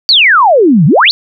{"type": "exponential two-way sweep", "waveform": "sine", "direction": "down then up", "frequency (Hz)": [4699, 136.8, 4699], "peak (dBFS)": -3, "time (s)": [0.09, 1.11], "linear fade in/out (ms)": 0, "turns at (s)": 0.86, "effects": []}